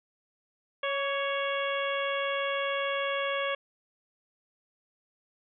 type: harmonic tone with a mistuned harmonic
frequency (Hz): 554.4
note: C#5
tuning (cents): 0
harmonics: 1 / 2 / 3 / 4 / 5 / 6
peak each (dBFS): -31 / -34 / -36 / -37 / -38 / -39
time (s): 0.83-3.55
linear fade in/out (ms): 5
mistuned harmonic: 2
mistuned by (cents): +30
effects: none